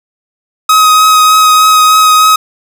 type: tone with vibrato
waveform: 45% pulse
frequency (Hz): 1264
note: D#6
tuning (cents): +27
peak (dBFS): -3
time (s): 0.69-2.36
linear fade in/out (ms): 5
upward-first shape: triangle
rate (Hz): 3.3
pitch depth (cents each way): 14
effects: none